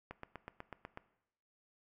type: click train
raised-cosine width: 0.5 ms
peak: -29 dBFS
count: 8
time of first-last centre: 0.11-0.974 s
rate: 8.1 Hz
effects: noise-tail reverb RT60 0.8 s tail -17 dB re dry